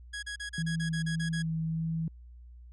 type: tone bursts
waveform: sawtooth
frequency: 1661.2 Hz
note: G#6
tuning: in tune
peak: -32 dBFS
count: 10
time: 0.13-1.425 s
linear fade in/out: 10 ms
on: 98 ms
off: 35 ms
type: tone with vibrato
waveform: sine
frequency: 162.3 Hz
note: E3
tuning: 27 cents flat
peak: -29 dBFS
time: 0.58-2.08 s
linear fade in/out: 2 ms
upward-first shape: sine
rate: 1.7 Hz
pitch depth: 10 cents each way
effects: added 60 Hz sine -47 dBFS peak until 2.72 s + resampled to 24000 Hz